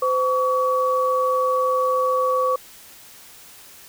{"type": "tone pair together", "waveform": "sine", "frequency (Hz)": [513, 1133.2], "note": ["C5", "C#6"], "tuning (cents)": [-34, 38], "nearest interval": "octave + major second", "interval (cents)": 1372, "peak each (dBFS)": -20, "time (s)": [0.02, 2.56], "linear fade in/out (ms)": 5, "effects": ["white hiss -45 dBFS RMS until 3.88 s"]}